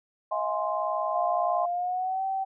sine chord, F minor seventh, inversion third, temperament equal with one note detuned, 637.5 / 698.5 / 830.6 / 1046.5 Hz, Eb5 / F5 / Ab5 / C6, +42 / 0 / 0 / 0 cents, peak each -30 / -33 / -33 / -30 dBFS, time 0.31-1.66 s, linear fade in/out 10 ms
sine tone with pitch glide, 698.5 to 770.6 Hz, F5 to G5, 0 to -30 cents, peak -26 dBFS, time 1.14-2.45 s, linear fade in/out 20 ms, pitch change +170 cents, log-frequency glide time 1.68-2.24 s
effects none

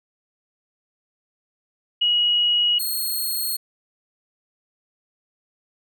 sine / 5% pulse tone pair in turn, 2903 / 4281 Hz, F#7 / C8, -34 / +39 cents, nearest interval perfect fifth, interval 673 cents, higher second, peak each -16 / -16 dBFS, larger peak neither, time 2.01-2.79 / 2.79-3.57 s, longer neither, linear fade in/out 10 ms, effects none

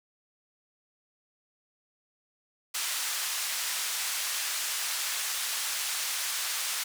white band-pass noise, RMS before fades -32 dBFS, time 2.74-6.84 s, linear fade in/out 10 ms, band 1100 to 10000 Hz, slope 12 dB/octave, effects none

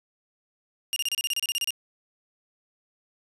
sawtooth tone bursts, 2822 Hz, F7, 17 cents sharp, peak -21 dBFS, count 13, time 0.93-1.706 s, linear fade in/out 0 ms, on 32 ms, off 30 ms, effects resampled to 32000 Hz + 10-bit

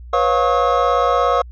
triangle tone cluster, 491.9 / 549 / 705 / 1095 / 1278 Hz, B4 / C#5 / F5 / C#6 / D#6, -7 / -17 / +16 / -22 / +46 cents, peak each -18 dBFS, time 0.13-1.42 s, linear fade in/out 5 ms, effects added 60 Hz sine -33 dBFS peak until 1.51 s + resampled to 16000 Hz

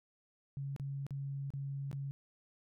sine tone with dropouts, 138.59 Hz, C#3, in tune, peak -37 dBFS, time 0.57-2.11 s, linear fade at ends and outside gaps 0 ms, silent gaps 0.763-0.798 / 1.066-1.107 / 1.504-1.537 / 1.914-1.929 s, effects none

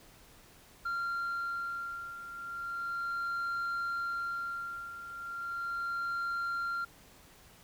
sine beating tone pair, 1384 / 1384.36 Hz, F6 / F6, -16 / -16 cents, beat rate 0.36 Hz, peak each -37 / -33 dBFS, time 0.85-6.85 s, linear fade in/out 10 ms, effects tanh soft clip ceiling -31 dBFS + pink hiss -58 dBFS RMS until 7.63 s

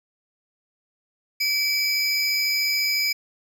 square tone pair together, 2305 / 4987 Hz, D7 / D#8, -33 / +3 cents, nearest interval octave + minor second, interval 1336 cents, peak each -24 dBFS, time 1.4-3.13 s, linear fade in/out 10 ms, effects none

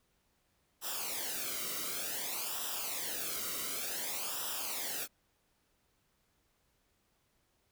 white noise with flanger, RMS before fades -38 dBFS, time 0.81-5.08 s, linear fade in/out 50 ms, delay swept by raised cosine 0.45 to 1.19 ms, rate 0.55 Hz, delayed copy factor -0.75, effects pink hiss -75 dBFS RMS until 7.71 s

